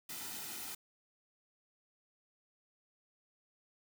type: noise with comb filter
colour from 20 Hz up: white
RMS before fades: -44 dBFS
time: 0.09-0.75 s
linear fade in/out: 5 ms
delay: 1.8 ms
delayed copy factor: -0.6
effects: none